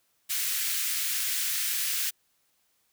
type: high-pass noise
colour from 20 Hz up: white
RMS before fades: -29 dBFS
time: 0.29-2.11 s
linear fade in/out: 20 ms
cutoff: 1600 Hz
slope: 24 dB/octave
effects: white hiss -71 dBFS RMS until 2.92 s